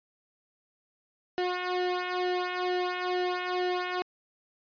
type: tone with flanger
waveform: sawtooth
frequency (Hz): 361.5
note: F#4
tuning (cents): -40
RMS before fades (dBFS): -30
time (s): 1.38-4.02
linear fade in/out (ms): 0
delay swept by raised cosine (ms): 1.9 to 2.56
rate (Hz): 2.2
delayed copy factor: -1
effects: resampled to 11025 Hz